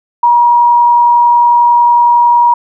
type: tone with frequency modulation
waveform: sine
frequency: 955 Hz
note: A#5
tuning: 42 cents sharp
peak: -4 dBFS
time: 0.23-2.54 s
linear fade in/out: 5 ms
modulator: 31 Hz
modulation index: 0.27
effects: none